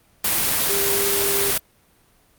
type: tone in noise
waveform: sine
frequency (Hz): 399.1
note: G4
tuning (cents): +31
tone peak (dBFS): -24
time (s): 0.69-1.51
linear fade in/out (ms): 5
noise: white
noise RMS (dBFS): -20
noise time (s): 0.24-1.58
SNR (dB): -7
effects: pink hiss -58 dBFS RMS until 2.38 s + Opus 32 kbps